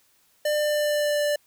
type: tone with pitch glide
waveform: square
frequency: 598 to 588.4 Hz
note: D5 to D5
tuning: +31 to +3 cents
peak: -22 dBFS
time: 0.45-1.36 s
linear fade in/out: 5 ms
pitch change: -28 cents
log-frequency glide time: 0.56-1.24 s
effects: white hiss -63 dBFS RMS until 1.46 s